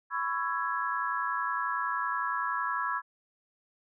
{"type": "chord", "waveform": "sine", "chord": "C# minor seventh", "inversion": "third", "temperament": "just", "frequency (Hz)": [997.9, 1108.7, 1330.5, 1663.1], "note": ["B5", "C#6", "E6", "G#6"], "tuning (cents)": [18, 0, 16, 2], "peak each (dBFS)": -34, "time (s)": [0.1, 3.02], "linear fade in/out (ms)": 50, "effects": []}